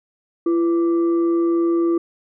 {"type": "tone with frequency modulation", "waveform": "sine", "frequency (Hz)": 337.9, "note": "E4", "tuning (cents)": 43, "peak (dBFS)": -15, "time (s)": [0.46, 1.98], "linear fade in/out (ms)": 5, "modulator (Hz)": 833, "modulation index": 0.26, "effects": []}